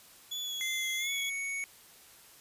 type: tone with vibrato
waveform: 35% pulse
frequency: 3400 Hz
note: G#7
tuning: 40 cents sharp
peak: -33 dBFS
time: 0.31-1.3 s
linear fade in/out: 10 ms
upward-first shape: sine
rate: 3 Hz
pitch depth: 23 cents each way
type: tone with pitch glide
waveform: square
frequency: 2076 to 2225 Hz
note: C7 to C#7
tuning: -14 to +6 cents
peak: -34 dBFS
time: 0.61-1.64 s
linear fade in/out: 0 ms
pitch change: +120 cents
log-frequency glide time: 0.98-1.12 s
effects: white hiss -56 dBFS RMS until 2.4 s + resampled to 32000 Hz